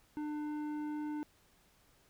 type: tone with tanh clipping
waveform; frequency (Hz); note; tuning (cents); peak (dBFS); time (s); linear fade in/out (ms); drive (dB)
sine; 299.8; D4; +36; -38; 0.17-1.23; 0; 11
effects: pink hiss -68 dBFS RMS until 2.09 s